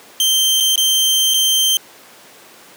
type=tone with dropouts; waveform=sawtooth; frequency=3136 Hz; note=G7; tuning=in tune; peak=-9 dBFS; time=0.2-1.77 s; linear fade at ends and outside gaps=1 ms; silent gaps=0.602-0.606 / 0.758-0.777 / 1.338-1.342 s; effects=pink hiss -42 dBFS RMS until 2.76 s + high-pass 300 Hz 12 dB/octave